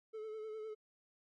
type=tone with vibrato; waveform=triangle; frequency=434.4 Hz; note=A4; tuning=22 cents flat; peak=-40 dBFS; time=0.13-0.75 s; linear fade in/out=20 ms; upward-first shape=sine; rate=9.8 Hz; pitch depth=33 cents each way; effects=MP3 48 kbps